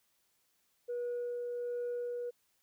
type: tone with tremolo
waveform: sine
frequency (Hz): 483.9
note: B4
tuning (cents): -35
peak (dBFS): -32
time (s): 0.88-2.31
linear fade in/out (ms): 20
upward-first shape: sine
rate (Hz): 1.3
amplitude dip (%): 25
effects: tanh soft clip ceiling -32 dBFS + white hiss -75 dBFS RMS until 2.62 s